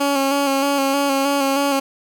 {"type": "tone with vibrato", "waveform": "15% pulse", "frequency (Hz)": 277.2, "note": "C#4", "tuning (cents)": 0, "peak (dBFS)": -10, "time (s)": [0, 1.8], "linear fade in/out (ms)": 10, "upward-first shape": "square", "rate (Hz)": 3.2, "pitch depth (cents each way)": 28, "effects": []}